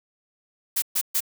blue noise bursts, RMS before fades -23 dBFS, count 3, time 0.76-1.206 s, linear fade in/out 10 ms, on 62 ms, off 130 ms, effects none

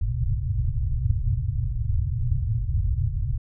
white low-pass noise, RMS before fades -24 dBFS, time 0.01-3.38 s, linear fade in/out 5 ms, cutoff 130 Hz, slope 96 dB/octave, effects none

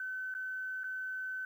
sine tone with dropouts, 1521 Hz, F#6, 47 cents sharp, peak -36 dBFS, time 0-1.45 s, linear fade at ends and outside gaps 2 ms, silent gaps 0.341-0.349 / 0.835-0.841 s, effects 11-bit

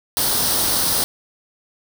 white noise with comb filter, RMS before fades -19 dBFS, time 0.17-1.04 s, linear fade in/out 0 ms, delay 0.21 ms, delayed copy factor +0.6, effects none

